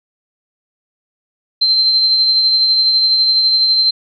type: tone with tremolo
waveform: sine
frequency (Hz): 4117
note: C8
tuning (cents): -29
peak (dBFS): -8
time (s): 1.61-3.91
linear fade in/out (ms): 10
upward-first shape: triangle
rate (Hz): 12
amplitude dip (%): 35
effects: none